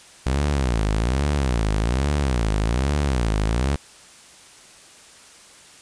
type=tone with vibrato; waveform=sawtooth; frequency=61.74 Hz; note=B1; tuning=in tune; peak=-15 dBFS; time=0.26-3.76 s; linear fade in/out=5 ms; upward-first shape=sine; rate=1.2 Hz; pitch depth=300 cents each way; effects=white hiss -47 dBFS RMS until 5.81 s + resampled to 22050 Hz